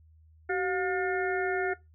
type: harmonic tone with a mistuned harmonic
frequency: 358.2 Hz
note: F4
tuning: 44 cents sharp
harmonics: 1 / 2 / 4 / 5 / 6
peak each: -29 / -34 / -32 / -36 / -40 dBFS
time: 0.49-1.74 s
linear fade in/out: 10 ms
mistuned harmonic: 1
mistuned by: +100 cents
effects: noise-tail reverb RT60 0.2 s tail -20 dB re dry + added 79 Hz sine -55 dBFS peak until 1.94 s